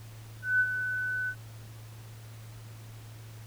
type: tone with ADSR envelope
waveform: sine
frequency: 1503 Hz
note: F#6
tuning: 27 cents sharp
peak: -20 dBFS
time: 0.42-1.35 s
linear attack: 180 ms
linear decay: 54 ms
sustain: -9 dB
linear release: 65 ms
effects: added 111 Hz sine -44 dBFS peak until 3.46 s + pink hiss -54 dBFS RMS until 3.46 s